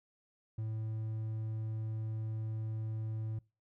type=tone; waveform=triangle; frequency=110 Hz; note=A2; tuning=in tune; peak=-33 dBFS; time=0.58-3.39 s; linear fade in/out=5 ms; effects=noise-tail reverb RT60 0.3 s tail -24 dB re dry